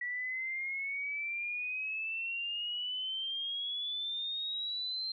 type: exponential sweep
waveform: sine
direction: up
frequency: 1941 to 4158 Hz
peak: -34 dBFS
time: 0.01-5.12 s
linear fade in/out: 5 ms
effects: none